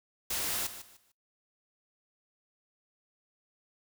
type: noise with echo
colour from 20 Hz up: white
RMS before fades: -33 dBFS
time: 0.3-0.67 s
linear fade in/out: 5 ms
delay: 150 ms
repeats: 3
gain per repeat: -12 dB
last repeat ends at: 1.12 s
effects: noise-tail reverb RT60 0.2 s tail -23 dB re dry